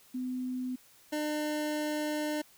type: tone pair in turn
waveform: sine / 25% pulse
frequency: 253.6 / 301.6 Hz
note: B3 / D4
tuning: +46 / +46 cents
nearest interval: minor third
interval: 300 cents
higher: second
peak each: -32 / -27 dBFS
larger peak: second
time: 0.14-0.76 / 1.12-2.42 s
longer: second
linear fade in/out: 10 ms
effects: white hiss -60 dBFS RMS until 2.57 s

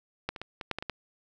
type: clicks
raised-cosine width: 0.3 ms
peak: -14 / -24 / -21 / -21 / -13 / -17 / -20 / -16 dBFS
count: 8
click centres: 0.29 / 0.362 / 0.416 / 0.612 / 0.713 / 0.786 / 0.825 / 0.897 s
effects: none

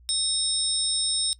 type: tone cluster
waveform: sine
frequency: 3754 / 5310 / 8630 Hz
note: A#7 / E8 / C#9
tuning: +11 / +12 / -47 cents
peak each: -27 dBFS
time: 0.09-1.33 s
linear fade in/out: 0 ms
effects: noise-tail reverb RT60 0.1 s tail -20 dB re dry + added 60 Hz sine -50 dBFS peak until 1.39 s

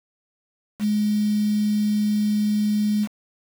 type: tone with quantisation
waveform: sine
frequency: 209.9 Hz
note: G#3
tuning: 19 cents sharp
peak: -18 dBFS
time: 0.79-3.08 s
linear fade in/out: 50 ms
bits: 6
effects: none

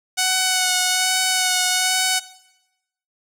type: tone with vibrato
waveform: 5% pulse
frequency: 741 Hz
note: F#5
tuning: 2 cents sharp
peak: -5 dBFS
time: 0.17-2.2 s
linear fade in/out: 20 ms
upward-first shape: sine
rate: 1.2 Hz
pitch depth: 17 cents each way
effects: noise-tail reverb RT60 0.9 s tail -18 dB re dry

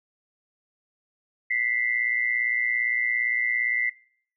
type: tone pair together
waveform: sine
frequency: 1975.5 / 2093 Hz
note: B6 / C7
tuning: 0 / 0 cents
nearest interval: minor second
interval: 100 cents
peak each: -25 dBFS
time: 1.5-3.9 s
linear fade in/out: 10 ms
effects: noise-tail reverb RT60 0.6 s tail -23 dB re dry

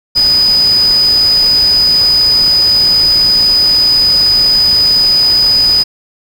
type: tone in noise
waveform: sine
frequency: 4978 Hz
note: D#8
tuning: in tune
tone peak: -6 dBFS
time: 0.15-5.84 s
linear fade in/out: 20 ms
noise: pink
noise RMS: -24 dBFS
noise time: 0.15-5.84 s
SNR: +15 dB
effects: none

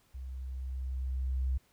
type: tone with level ramp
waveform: sine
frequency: 64.8 Hz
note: C2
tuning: 16 cents flat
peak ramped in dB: -39 to -27 dBFS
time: 0.14-1.58 s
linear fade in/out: 10 ms
effects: pink hiss -68 dBFS RMS until 1.72 s

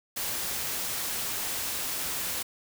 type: noise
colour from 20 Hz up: white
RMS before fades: -32 dBFS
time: 0.16-2.43 s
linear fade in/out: 10 ms
effects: none

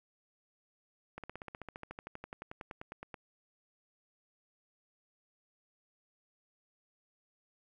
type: slowing click train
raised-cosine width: 0.5 ms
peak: -28 dBFS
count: 25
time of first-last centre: 1.18-3.142 s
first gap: 57 ms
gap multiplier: 1.03
effects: 11-bit

